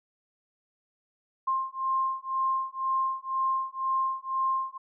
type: beating tone pair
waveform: sine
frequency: 1057 / 1059 Hz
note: C6 / C6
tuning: +17 / +21 cents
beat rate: 2 Hz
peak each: -29 dBFS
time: 1.47-4.78 s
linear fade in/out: 10 ms
effects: none